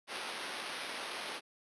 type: noise with sample-and-hold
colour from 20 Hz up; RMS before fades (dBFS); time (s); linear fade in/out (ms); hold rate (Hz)
white; -41; 0.07-1.41; 50; 7350
effects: high-pass 300 Hz 12 dB/octave + resampled to 24000 Hz